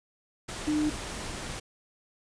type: tone in noise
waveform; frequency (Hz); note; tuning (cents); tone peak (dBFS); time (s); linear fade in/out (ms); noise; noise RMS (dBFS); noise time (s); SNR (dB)
sine; 302.5; D#4; -49; -24; 0.67-0.9; 10; pink; -37; 0.48-1.6; +10
effects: resampled to 22050 Hz